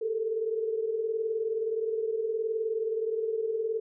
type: tone cluster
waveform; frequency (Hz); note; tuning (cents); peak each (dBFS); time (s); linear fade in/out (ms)
sine; 403.6 / 445.1 / 464.3; G#4 / A4 / A#4; -49 / +20 / -7; -37 / -28 / -37; 0.01-3.8; 10
effects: none